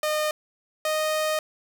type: tone pair in turn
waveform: sawtooth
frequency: 611 / 619.9 Hz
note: D#5 / D#5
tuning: -32 / -7 cents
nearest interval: unison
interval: 25 cents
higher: second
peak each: -19 dBFS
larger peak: neither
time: 0.03-0.31 / 0.85-1.39 s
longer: second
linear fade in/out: 2 ms
effects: none